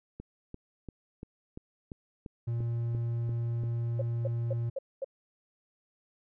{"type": "click train", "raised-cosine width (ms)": 3, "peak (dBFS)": -28, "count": 11, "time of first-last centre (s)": [0.2, 3.636], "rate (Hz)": 2.91}
{"type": "tone", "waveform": "triangle", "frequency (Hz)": 117.3, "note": "A#2", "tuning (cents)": 11, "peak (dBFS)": -27, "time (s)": [2.47, 4.7], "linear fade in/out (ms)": 10}
{"type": "tone bursts", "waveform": "sine", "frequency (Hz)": 542, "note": "C#5", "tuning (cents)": -39, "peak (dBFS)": -30, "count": 5, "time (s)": [3.99, 5.045], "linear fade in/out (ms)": 5, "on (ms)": 27, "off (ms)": 230}
{"effects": []}